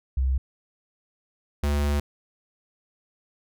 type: tone pair in turn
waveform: sine / square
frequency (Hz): 65.41 / 72.49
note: C2 / D2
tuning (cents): 0 / -22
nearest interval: major second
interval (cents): 178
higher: second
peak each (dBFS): -20 / -22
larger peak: first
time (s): 0.17-0.38 / 1.63-2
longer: second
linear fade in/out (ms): 5
effects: none